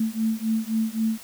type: beating tone pair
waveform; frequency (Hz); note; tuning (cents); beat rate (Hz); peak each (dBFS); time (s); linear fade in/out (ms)
sine; 220.1 / 223.9; A3 / A3; +1 / +30; 3.8; -25; 0-1.18; 5
effects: white hiss -44 dBFS RMS until 1.23 s